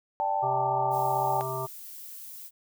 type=chord; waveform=sine; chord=D suspended fourth; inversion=none; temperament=equal; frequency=587.3 / 784 / 880 Hz; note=D5 / G5 / A5; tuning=0 / 0 / 0 cents; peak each=-34 / -28 / -28 dBFS; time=0.2-1.41 s; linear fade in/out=0 ms
type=harmonic tone; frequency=130.81 Hz; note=C3; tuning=in tune; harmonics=1 / 3 / 5 / 7 / 9; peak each=-36 / -36 / -36 / -36 / -36 dBFS; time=0.42-1.67 s; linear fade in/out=20 ms
type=noise; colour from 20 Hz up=violet; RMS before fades=-43 dBFS; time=0.9-2.51 s; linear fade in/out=50 ms
effects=none